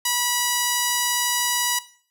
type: tone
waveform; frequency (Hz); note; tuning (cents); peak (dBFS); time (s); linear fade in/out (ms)
5% pulse; 974; B5; -24; -8; 0.05-1.79; 5
effects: noise-tail reverb RT60 0.5 s tail -17 dB re dry